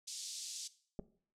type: band-pass noise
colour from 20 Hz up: white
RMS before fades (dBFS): -45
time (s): 0.07-0.68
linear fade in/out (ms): 10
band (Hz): 3900 to 7800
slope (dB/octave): 24
type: clicks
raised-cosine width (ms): 2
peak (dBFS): -30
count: 2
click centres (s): 0.991 / 0.996
effects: noise-tail reverb RT60 0.5 s tail -17 dB re dry + low-pass 12000 Hz 12 dB/octave